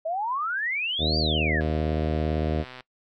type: exponential two-way sweep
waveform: sine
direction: up then down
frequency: 622.3 to 4800 to 1626 Hz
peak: -25 dBFS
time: 0.05-1.61 s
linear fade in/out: 10 ms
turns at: 1.18 s
type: harmonic tone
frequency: 77.78 Hz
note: D#2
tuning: in tune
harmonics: 1 / 2 / 3 / 4 / 5 / 6 / 7 / 8 / 9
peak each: -27 / -30 / -32 / -33 / -34 / -35 / -35 / -36 / -37 dBFS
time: 0.98-2.65 s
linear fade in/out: 50 ms
type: click train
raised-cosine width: 0.3 ms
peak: -25 dBFS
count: 153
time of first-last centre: 1.61-2.807 s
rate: 127 Hz
effects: noise-tail reverb RT60 0.1 s tail -21 dB re dry